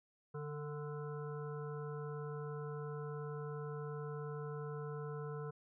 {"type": "harmonic tone with a mistuned harmonic", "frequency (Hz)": 146.83, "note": "D3", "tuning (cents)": 0, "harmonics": [1, 3, 5, 7, 9, 10], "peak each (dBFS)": [-43, -45, -58, -54, -54, -60], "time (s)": [0.34, 5.51], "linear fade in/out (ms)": 10, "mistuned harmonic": 3, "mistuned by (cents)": 26, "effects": []}